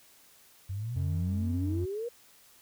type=exponential sweep; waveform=sine; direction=up; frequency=91.8 to 489.8 Hz; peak=-32 dBFS; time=0.69-2.09 s; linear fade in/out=10 ms
type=tone with pitch glide; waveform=triangle; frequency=90 to 90.57 Hz; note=F#2 to F#2; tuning=-47 to -36 cents; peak=-27 dBFS; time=0.95-1.86 s; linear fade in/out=20 ms; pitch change=+11 cents; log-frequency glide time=1.12-1.49 s
effects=white hiss -59 dBFS RMS until 2.61 s